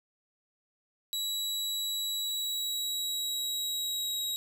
sawtooth tone with pitch glide, 3900 to 3829 Hz, B7 to A#7, -23 to +46 cents, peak -28 dBFS, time 1.13-4.36 s, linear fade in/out 0 ms, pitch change -31 cents, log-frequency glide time 2.18-4.23 s, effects none

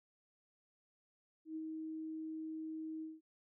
sine tone with ADSR envelope, 316.7 Hz, D#4, 31 cents sharp, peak -39 dBFS, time 1.45-3.21 s, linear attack 110 ms, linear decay 41 ms, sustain -2 dB, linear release 190 ms, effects none

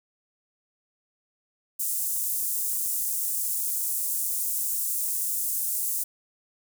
pink high-pass noise, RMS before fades -28 dBFS, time 1.79-6.04 s, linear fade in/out 10 ms, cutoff 8400 Hz, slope 24 dB/octave, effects none

